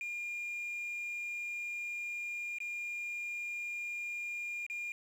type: tone with dropouts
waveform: sine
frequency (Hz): 2412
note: D7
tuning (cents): +46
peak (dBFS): -34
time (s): 0.01-4.92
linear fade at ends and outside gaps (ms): 1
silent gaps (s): 2.585-2.603 / 4.665-4.699
effects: tanh soft clip ceiling -36 dBFS + 10-bit